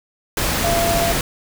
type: tone in noise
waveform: sine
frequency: 680 Hz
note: F5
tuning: 46 cents flat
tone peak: -18 dBFS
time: 0.64-1.12 s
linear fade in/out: 2 ms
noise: pink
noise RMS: -20 dBFS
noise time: 0.37-1.21 s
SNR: -1 dB
effects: none